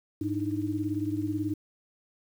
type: tone cluster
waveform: sine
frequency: 103.7 / 301 / 319.3 Hz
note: G#2 / D4 / D#4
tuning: -2 / +43 / +45 cents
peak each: -34 / -30 / -33 dBFS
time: 0.21-1.54 s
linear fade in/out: 5 ms
effects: 9-bit